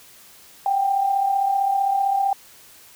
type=tone pair together; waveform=sine; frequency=754.5 / 790 Hz; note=F#5 / G5; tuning=+34 / +13 cents; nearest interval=minor second; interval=79 cents; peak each=-26 / -18 dBFS; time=0.66-2.33 s; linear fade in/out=2 ms; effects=white hiss -48 dBFS RMS until 2.95 s